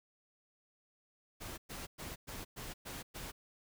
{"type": "noise bursts", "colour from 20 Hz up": "pink", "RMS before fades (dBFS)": -45, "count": 7, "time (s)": [1.4, 3.32], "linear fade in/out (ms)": 20, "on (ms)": 180, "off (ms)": 110, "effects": []}